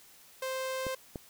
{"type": "tone", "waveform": "sawtooth", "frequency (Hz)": 523.3, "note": "C5", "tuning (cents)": 0, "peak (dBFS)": -29, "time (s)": [0.42, 0.95], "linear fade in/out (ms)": 5}
{"type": "clicks", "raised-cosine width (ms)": 2, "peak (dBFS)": -24, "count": 2, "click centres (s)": [0.867, 1.158]}
{"effects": ["white hiss -57 dBFS RMS until 1.29 s"]}